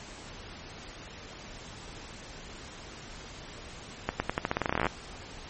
accelerating click train, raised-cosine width 0.5 ms, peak -11 dBFS, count 19, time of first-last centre 4.09-4.867 s, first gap 110 ms, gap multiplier 0.87, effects pink hiss -45 dBFS RMS until 5.49 s + MP3 32 kbps

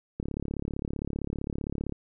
click train, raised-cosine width 3 ms, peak -19 dBFS, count 62, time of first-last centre 0.2-1.923 s, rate 35.4 Hz, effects none

